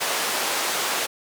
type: band-pass noise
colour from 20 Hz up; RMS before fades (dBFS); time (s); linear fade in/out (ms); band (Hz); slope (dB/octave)
pink; -25; 0-1.07; 20; 550 to 13000; 12
effects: none